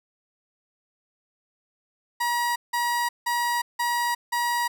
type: tone bursts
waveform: 30% pulse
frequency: 957 Hz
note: A#5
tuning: 45 cents sharp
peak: -20 dBFS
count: 5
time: 2.2-4.68 s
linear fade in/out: 10 ms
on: 360 ms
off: 170 ms
effects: none